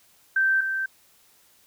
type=tone pair in turn; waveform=sine; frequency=1559 / 1559 Hz; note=G6 / G6; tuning=-10 / -10 cents; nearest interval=unison; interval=0 cents; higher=neither; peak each=-18 / -24 dBFS; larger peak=first; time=0.36-0.61 / 0.61-0.86 s; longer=neither; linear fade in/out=5 ms; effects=white hiss -59 dBFS RMS until 1.66 s